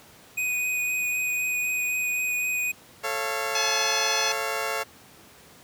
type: tone with vibrato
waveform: square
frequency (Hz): 2489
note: D#7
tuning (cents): 0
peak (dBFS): -25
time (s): 0.37-2.72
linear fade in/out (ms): 10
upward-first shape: sine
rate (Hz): 3.9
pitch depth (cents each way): 11
type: chord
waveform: 15% pulse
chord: A augmented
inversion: none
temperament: just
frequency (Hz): 440 / 550 / 687.5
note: A4 / C#5 / E#5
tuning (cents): 0 / -14 / -27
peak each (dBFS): -25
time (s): 3.03-4.84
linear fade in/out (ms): 20
type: harmonic tone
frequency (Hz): 856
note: A5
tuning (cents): -48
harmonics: 1 / 2 / 3 / 4 / 5 / 6 / 7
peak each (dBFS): -35 / -34 / -31 / -31 / -31 / -34 / -29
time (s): 3.55-4.32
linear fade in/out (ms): 2
effects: pink hiss -51 dBFS RMS until 5.63 s + high-pass 100 Hz 12 dB/octave